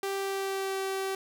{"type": "tone with pitch glide", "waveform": "sawtooth", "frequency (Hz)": [392, 385.7], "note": ["G4", "G4"], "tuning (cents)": [0, -28], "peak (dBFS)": -26, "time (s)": [0.03, 1.15], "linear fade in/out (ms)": 2, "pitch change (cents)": -28, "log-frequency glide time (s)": [0.16, 0.78], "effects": []}